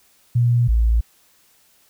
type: tone pair in turn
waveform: sine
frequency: 120 / 56.63 Hz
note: B2 / A#1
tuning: -49 / -49 cents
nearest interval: octave + minor second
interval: 1300 cents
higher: first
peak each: -13 dBFS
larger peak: neither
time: 0.35-0.68 / 0.68-1.01 s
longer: neither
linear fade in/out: 10 ms
effects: white hiss -57 dBFS RMS until 1.89 s